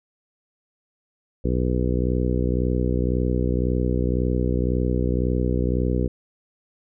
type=harmonic tone; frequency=61.9 Hz; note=B1; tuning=5 cents sharp; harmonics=1 / 2 / 3 / 4 / 5 / 6 / 7 / 8; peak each=-23 / -26 / -28 / -29 / -30 / -31 / -31 / -32 dBFS; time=1.44-6.08 s; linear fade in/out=10 ms; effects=none